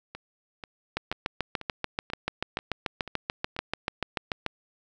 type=two click trains; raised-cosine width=0.3 ms; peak=-11 / -22 dBFS; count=25 / 8; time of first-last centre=0.97-4.463 / 0.15-3.565 s; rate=6.87 / 2.05 Hz; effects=none